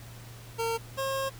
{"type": "tone pair in turn", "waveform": "25% pulse", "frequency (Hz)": [456.9, 538.7], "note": ["A#4", "C#5"], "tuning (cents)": [-35, -50], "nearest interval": "minor third", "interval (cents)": 285, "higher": "second", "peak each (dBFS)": [-24, -25], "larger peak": "first", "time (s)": [[0.58, 0.78], [0.97, 1.3]], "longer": "second", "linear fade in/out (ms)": 20, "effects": ["added 117 Hz sine -45 dBFS peak until 1.39 s", "pink hiss -50 dBFS RMS until 1.39 s"]}